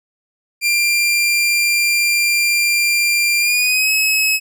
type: tone with pitch glide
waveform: sawtooth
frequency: 2382 to 2568 Hz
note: D7 to E7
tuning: +24 to -46 cents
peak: -10 dBFS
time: 0.61-4.4 s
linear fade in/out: 50 ms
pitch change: +130 cents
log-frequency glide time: 3.39-3.91 s
effects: none